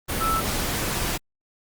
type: tone in noise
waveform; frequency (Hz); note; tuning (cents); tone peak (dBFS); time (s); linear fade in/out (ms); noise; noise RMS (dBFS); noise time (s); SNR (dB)
sine; 1318.5; E6; 0; -22; 0.2-0.41; 20; pink; -26; 0.08-1.18; +1
effects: Opus 32 kbps